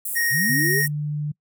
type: high-pass noise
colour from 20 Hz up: pink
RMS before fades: -28 dBFS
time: 0.05-0.88 s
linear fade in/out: 5 ms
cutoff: 8500 Hz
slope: 48 dB/octave
type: tone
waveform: square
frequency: 1864.7 Hz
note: A#6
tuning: in tune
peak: -21 dBFS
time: 0.15-0.87 s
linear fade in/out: 20 ms
type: linear sweep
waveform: sine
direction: up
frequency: 112.4 to 440 Hz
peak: -24 dBFS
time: 0.3-0.83 s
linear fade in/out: 50 ms
type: tone with pitch glide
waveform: sine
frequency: 147.8 to 148.74 Hz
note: D3 to D3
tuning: +11 to +22 cents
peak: -23 dBFS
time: 0.49-1.32 s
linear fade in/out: 10 ms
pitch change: +11 cents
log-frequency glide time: 0.86-0.98 s
effects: noise-tail reverb RT60 0.1 s tail -25 dB re dry